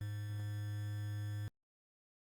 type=tone with quantisation; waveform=triangle; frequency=103.83 Hz; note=G#2; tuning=in tune; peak=-36 dBFS; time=0.01-1.48 s; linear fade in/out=0 ms; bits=9; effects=Opus 32 kbps